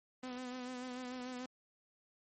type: tone with vibrato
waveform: sawtooth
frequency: 251.5 Hz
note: B3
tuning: 32 cents sharp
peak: -38 dBFS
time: 0.23-1.46 s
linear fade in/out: 5 ms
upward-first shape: sine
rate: 6.8 Hz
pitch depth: 33 cents each way
effects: MP3 32 kbps